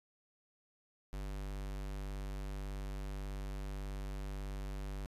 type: tone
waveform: square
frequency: 49.14 Hz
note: G1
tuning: 5 cents sharp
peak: -40 dBFS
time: 1.13-5.06 s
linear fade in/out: 0 ms
effects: resampled to 32000 Hz